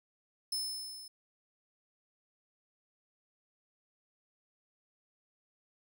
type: tone with level ramp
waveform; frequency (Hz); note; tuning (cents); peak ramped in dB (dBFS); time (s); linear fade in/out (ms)
sawtooth; 5240; E8; -11; -29 to -45; 0.52-1.08; 5
effects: none